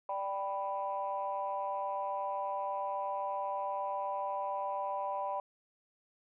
sine chord, G major, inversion second, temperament equal, 587.3 / 784 / 987.8 Hz, D5 / G5 / B5, 0 / 0 / 0 cents, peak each -38 / -37 / -36 dBFS, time 0.09-5.4 s, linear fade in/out 2 ms, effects tanh soft clip ceiling -25 dBFS

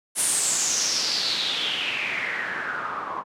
white noise with low-pass filter sweep, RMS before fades -26 dBFS, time 0.15-3.24 s, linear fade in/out 50 ms, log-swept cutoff 9900 to 1000 Hz, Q 5.5, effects high-pass 150 Hz 12 dB/octave

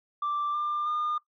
sine tone with pitch steps, 1174.7 / 1193.9 / 1213.3 Hz, D6 / D6 / D#6, 0 / +28 / -44 cents, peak -25 dBFS, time 0.22-1.18 s, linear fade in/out 5 ms, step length 320 ms, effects noise-tail reverb RT60 0.1 s tail -17 dB re dry + tanh soft clip ceiling -24 dBFS

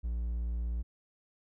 triangle tone, 58.27 Hz, A#1, in tune, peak -29 dBFS, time 0.03-0.83 s, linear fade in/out 20 ms, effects none

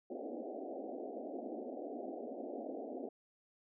pink band-pass noise, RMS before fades -44 dBFS, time 0.1-3.09 s, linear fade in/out 5 ms, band 230 to 750 Hz, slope 96 dB/octave, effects none

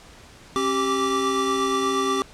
square tone cluster, 269.7 / 390.8 / 1164 Hz, C#4 / G4 / D6, -47 / -5 / -16 cents, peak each -28 / -25 / -25 dBFS, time 0.56-2.22 s, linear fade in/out 0 ms, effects pink hiss -47 dBFS RMS until 2.33 s + low-pass 8000 Hz 12 dB/octave

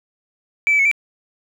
sine tone with pitch steps, 2317 / 2303 / 2198 / 2332 Hz, D7 / D7 / C#7 / D7, -24 / -34 / -15 / -13 cents, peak -11 dBFS, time 0.67-0.914 s, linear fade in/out 0 ms, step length 61 ms, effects tanh soft clip ceiling -9 dBFS + 8-bit

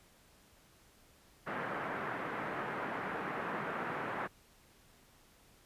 white band-pass noise, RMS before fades -39 dBFS, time 1.46-4.28 s, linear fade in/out 20 ms, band 130 to 1700 Hz, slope 24 dB/octave, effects pink hiss -64 dBFS RMS until 5.65 s + resampled to 32000 Hz

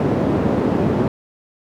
white band-pass noise, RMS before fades -18 dBFS, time 0-1.08 s, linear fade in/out 2 ms, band 120 to 360 Hz, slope 12 dB/octave, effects none

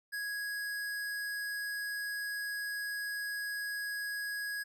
square tone, 1661.2 Hz, G#6, in tune, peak -36 dBFS, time 0.12-4.64 s, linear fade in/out 20 ms, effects none

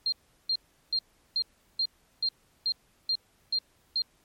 sine tone bursts, 4195 Hz, C8, 4 cents sharp, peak -24 dBFS, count 10, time 0.06-4.02 s, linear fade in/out 2 ms, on 63 ms, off 370 ms, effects pink hiss -66 dBFS RMS until 4.24 s + MP3 64 kbps

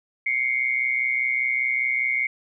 sine tone pair together, 2107 / 2232 Hz, C7 / C#7, +12 / +11 cents, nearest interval minor second, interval 99 cents, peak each -23 / -24 dBFS, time 0.26-2.27 s, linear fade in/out 5 ms, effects none

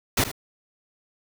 pink noise with echo, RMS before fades -21 dBFS, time 0.17-0.24 s, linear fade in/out 5 ms, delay 76 ms, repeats 1, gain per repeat -12 dB, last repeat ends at 0.316 s, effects none

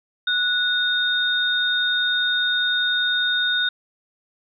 sine tone pair together, 1471 / 3685 Hz, F#6 / A#7, -11 / -21 cents, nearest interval octave + major third, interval 1590 cents, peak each -21 / -21 dBFS, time 0.27-3.69 s, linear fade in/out 5 ms, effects none

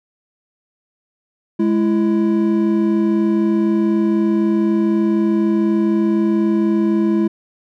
triangle tone pair together, 209.4 / 333.4 Hz, G#3 / E4, +15 / +20 cents, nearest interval minor sixth, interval 805 cents, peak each -14 dBFS, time 1.59-7.28 s, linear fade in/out 10 ms, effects none

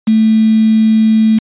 sine tone with quantisation, 220 Hz, A3, in tune, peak -6 dBFS, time 0.07-1.39 s, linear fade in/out 10 ms, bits 4, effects resampled to 8000 Hz

